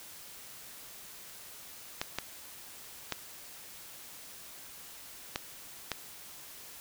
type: clicks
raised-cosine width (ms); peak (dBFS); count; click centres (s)
0.2; -14; 5; 2.015 / 2.186 / 3.123 / 5.359 / 5.917
effects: white hiss -49 dBFS RMS until 6.8 s